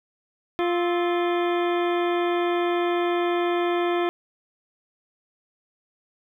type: harmonic tone with a mistuned harmonic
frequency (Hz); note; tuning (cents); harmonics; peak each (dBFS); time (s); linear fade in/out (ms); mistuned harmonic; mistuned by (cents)
349.2; F4; 0; 1 / 2 / 3 / 4 / 5 / 6 / 7 / 9 / 10; -22 / -28 / -32 / -34 / -36 / -38 / -39 / -41 / -42; 0.59-4.09; 0; 4; -110
effects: 10-bit